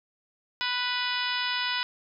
harmonic tone with a mistuned harmonic, 493.9 Hz, B4, in tune, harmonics 2 / 3 / 4 / 5 / 6 / 7 / 8 / 9 / 10, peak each -34 / -33 / -35 / -36 / -34 / -36 / -36 / -41 / -36 dBFS, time 0.61-1.83 s, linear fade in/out 0 ms, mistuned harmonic 10, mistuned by +33 cents, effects none

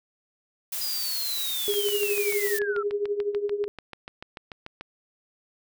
blue noise, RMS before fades -31 dBFS, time 0.72-2.59 s, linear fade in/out 5 ms
sine linear sweep, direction down, 4978 to 1294 Hz, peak -30 dBFS, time 0.81-2.83 s, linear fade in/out 5 ms
sine tone with tremolo, 409.7 Hz, G#4, 24 cents flat, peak -21 dBFS, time 1.68-3.68 s, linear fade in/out 0 ms, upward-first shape triangle, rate 12 Hz, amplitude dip 80%
click train, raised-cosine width 0.3 ms, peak -22 dBFS, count 22, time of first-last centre 1.74-4.81 s, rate 6.84 Hz
effects none

